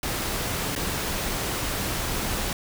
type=noise with dropouts; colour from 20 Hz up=pink; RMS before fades=-28 dBFS; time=0.03-2.53 s; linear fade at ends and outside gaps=2 ms; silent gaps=0.752-0.761 s; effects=none